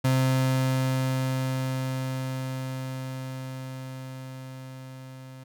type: tone with level ramp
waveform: 35% pulse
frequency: 130.81 Hz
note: C3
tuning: in tune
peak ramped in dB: -18 to -40 dBFS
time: 0.04-5.44 s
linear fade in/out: 10 ms
effects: none